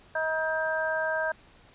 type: harmonic tone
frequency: 317 Hz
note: D#4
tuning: 32 cents sharp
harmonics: 2 / 3 / 4 / 5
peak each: -29 / -34 / -41 / -29 dBFS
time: 0.15-1.32 s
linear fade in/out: 5 ms
effects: pink hiss -56 dBFS RMS until 1.74 s + resampled to 8000 Hz